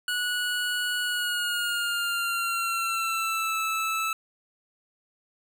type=tone with pitch glide; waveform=25% pulse; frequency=1465 to 1312.7 Hz; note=F#6 to E6; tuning=-18 to -8 cents; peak=-22 dBFS; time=0.08-4.13 s; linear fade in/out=2 ms; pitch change=-190 cents; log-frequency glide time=1.02-3.57 s; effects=none